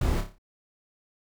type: noise with echo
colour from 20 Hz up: brown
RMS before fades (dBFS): -25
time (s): 0.01-0.21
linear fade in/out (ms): 5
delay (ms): 29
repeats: 6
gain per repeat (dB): -6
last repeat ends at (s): 0.384
effects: none